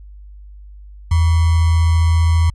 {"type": "tone with sample-and-hold", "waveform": "sine", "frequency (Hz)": 82.41, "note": "E2", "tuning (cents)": 0, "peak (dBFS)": -10, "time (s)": [1.11, 2.5], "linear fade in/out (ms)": 5, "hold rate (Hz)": 1050, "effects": ["added 50 Hz sine -35 dBFS peak until 2.54 s", "resampled to 24000 Hz"]}